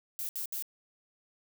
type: noise bursts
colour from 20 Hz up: violet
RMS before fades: -36 dBFS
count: 3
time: 0.19-0.624 s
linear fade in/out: 0 ms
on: 100 ms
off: 67 ms
effects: none